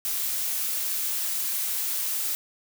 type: noise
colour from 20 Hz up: blue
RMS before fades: -28 dBFS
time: 0.05-2.35 s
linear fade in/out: 0 ms
effects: none